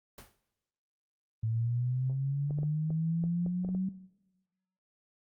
pink noise with exponential decay, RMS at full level -45 dBFS, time 0.18-0.4 s, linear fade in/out 2 ms, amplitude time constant 47 ms
sine linear sweep, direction up, 110 to 190 Hz, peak -28 dBFS, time 1.43-3.89 s, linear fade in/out 5 ms
clicks, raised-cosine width 2 ms, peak -29 dBFS, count 9, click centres 2.508 / 2.587 / 2.632 / 2.905 / 3.239 / 3.463 / 3.648 / 3.689 / 3.749 s
effects noise-tail reverb RT60 1.0 s tail -18 dB re dry + Opus 32 kbps

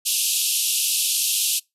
white band-pass noise, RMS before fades -22 dBFS, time 0.05-1.6 s, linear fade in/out 20 ms, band 2600 to 13000 Hz, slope 96 dB/octave, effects noise-tail reverb RT60 0.2 s tail -25 dB re dry

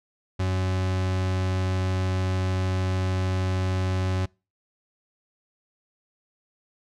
40% pulse tone, 93.2 Hz, F#2, 13 cents sharp, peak -22 dBFS, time 0.39-4.26 s, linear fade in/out 10 ms, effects noise-tail reverb RT60 0.3 s tail -25 dB re dry + low-pass 6000 Hz 12 dB/octave

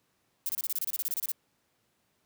violet noise bursts, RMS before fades -31 dBFS, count 15, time 0.46-1.317 s, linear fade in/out 0 ms, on 31 ms, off 28 ms, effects pink hiss -73 dBFS RMS until 2.25 s + high-pass 100 Hz 12 dB/octave

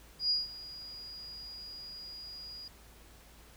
sine tone with ADSR envelope, 4877 Hz, D#8, 35 cents flat, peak -25 dBFS, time 0.19-2.68 s, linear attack 110 ms, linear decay 170 ms, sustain -18 dB, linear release 3 ms, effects added 56 Hz sine -58 dBFS peak until 3.56 s + pink hiss -58 dBFS RMS until 3.56 s

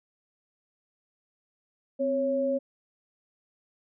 sine tone pair together, 260 / 551.6 Hz, C4 / C#5, -11 / -9 cents, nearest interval octave + minor second, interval 1302 cents, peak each -30 / -25 dBFS, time 1.99-2.59 s, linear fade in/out 20 ms, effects none

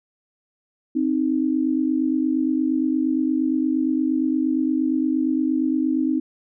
sine tone pair together, 262.8 / 311.4 Hz, C4 / D#4, +8 / +2 cents, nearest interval minor third, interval 294 cents, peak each -21 dBFS, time 0.95-6.2 s, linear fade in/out 10 ms, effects none

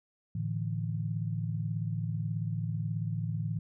sine chord, A suspended fourth, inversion none, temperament just, 110 / 146.67 / 165 Hz, A2 / D3 / E3, 0 / -2 / +2 cents, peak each -33 / -37 / -35 dBFS, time 0.35-3.59 s, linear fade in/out 5 ms, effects none

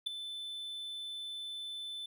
triangle tone with ADSR envelope, 3520 Hz, A7, in tune, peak -26 dBFS, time 0.06-2.06 s, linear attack 12 ms, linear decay 4 ms, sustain -12 dB, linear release 4 ms, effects none

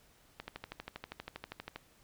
click train, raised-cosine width 0.3 ms, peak -25 dBFS, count 18, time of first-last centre 0.4-1.76 s, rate 12.5 Hz, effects pink hiss -65 dBFS RMS until 2.03 s

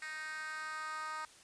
10% pulse tone with high-pass filter sweep, 311.1 Hz, D#4, in tune, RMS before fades -42 dBFS, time 0.02-1.25 s, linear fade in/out 2 ms, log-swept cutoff 1800 to 1100 Hz, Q 3.4, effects white hiss -59 dBFS RMS until 1.43 s + resampled to 22050 Hz

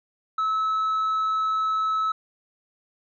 sine tone with tanh clipping, 1298 Hz, E6, 27 cents flat, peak -22 dBFS, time 0.38-2.12 s, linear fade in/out 5 ms, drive 2 dB, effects none

